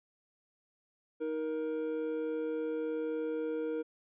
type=tone pair together; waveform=triangle; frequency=314 / 470.5 Hz; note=D#4 / A#4; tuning=+16 / +16 cents; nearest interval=perfect fifth; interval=700 cents; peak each=-35 / -32 dBFS; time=1.2-3.83 s; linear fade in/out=20 ms; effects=resampled to 8000 Hz